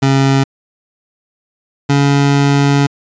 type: tone pair in turn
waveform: 25% pulse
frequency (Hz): 136.1 / 141.05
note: C#3 / C#3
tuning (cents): -31 / +30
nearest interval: minor second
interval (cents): 61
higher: second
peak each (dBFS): -5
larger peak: neither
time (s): 0.02-0.44 / 1.89-2.87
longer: second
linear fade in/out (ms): 10
effects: resampled to 16000 Hz